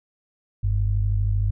sine tone pair together, 47.2 / 100.2 Hz, F#1 / G2, +35 / +38 cents, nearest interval octave + minor second, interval 1303 cents, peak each -22 / -21 dBFS, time 0.63-1.51 s, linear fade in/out 10 ms, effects none

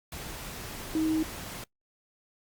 sine tone in noise, 316.2 Hz, D#4, 28 cents sharp, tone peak -24 dBFS, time 0.95-1.23 s, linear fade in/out 2 ms, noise pink, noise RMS -40 dBFS, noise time 0.12-1.64 s, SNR +13 dB, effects noise-tail reverb RT60 0.1 s tail -23 dB re dry + Opus 48 kbps

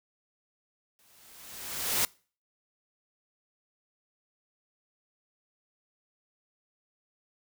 white noise with exponential growth, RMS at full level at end -25 dBFS, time 0.99-2.05 s, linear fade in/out 0 ms, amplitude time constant 230 ms, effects noise-tail reverb RT60 0.4 s tail -24 dB re dry

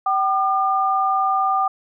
sine tone pair together, 769.5 / 1205 Hz, G5 / D6, -32 / +44 cents, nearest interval minor sixth, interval 776 cents, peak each -19 dBFS, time 0.06-1.68 s, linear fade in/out 5 ms, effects none

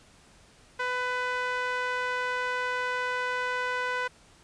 sawtooth tone with band-pass filter, 499.4 Hz, B4, 19 cents sharp, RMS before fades -30 dBFS, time 0.79-4.08 s, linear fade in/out 10 ms, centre 1500 Hz, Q 1.6, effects pink hiss -57 dBFS RMS until 4.43 s + resampled to 22050 Hz

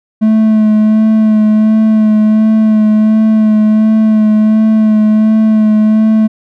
triangle tone with vibrato, 216.6 Hz, A3, 27 cents flat, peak -3 dBFS, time 0.21-6.28 s, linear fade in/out 20 ms, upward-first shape sine, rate 1.4 Hz, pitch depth 20 cents each way, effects none

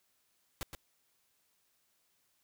pink noise with echo, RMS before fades -38 dBFS, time 0.61-0.63 s, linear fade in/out 0 ms, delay 120 ms, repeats 1, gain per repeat -7 dB, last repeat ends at 0.75 s, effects white hiss -75 dBFS RMS until 2.43 s

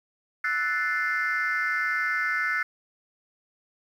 sine chord, F# half-diminished seventh, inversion third, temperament equal, 1318.5 / 1480 / 1760 / 2093 Hz, E6 / F#6 / A6 / C7, 0 / 0 / 0 / 0 cents, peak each -31 / -27 / -28 / -28 dBFS, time 0.44-2.63 s, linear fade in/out 5 ms, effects tanh soft clip ceiling -18 dBFS + 9-bit

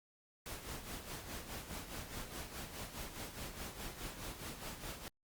pink noise with tremolo, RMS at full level -44 dBFS, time 0.46-5.08 s, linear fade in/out 0 ms, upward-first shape sine, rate 4.8 Hz, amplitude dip 60%, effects Opus 48 kbps

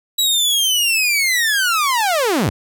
sawtooth linear sweep, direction down, 3917 to 71.3 Hz, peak -11 dBFS, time 0.18-2.5 s, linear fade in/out 10 ms, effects none

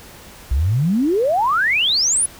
sine exponential sweep, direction up, 58.7 to 10610 Hz, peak -14 dBFS, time 0.51-2.26 s, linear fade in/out 5 ms, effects pink hiss -41 dBFS RMS until 2.39 s

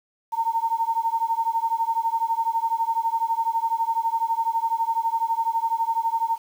sine beating tone pair, 906 / 918 Hz, A#5 / A#5, -50 / -27 cents, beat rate 12 Hz, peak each -24 dBFS, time 0.32-6.38 s, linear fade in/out 20 ms, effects 8-bit

